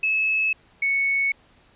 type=tone pair in turn; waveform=sine; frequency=2594 / 2214 Hz; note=E7 / C#7; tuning=-28 / -3 cents; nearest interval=minor third; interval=275 cents; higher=first; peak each=-19 dBFS; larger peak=neither; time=0.03-0.53 / 0.82-1.32 s; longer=neither; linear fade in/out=5 ms; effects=pink hiss -57 dBFS RMS until 1.75 s + resampled to 8000 Hz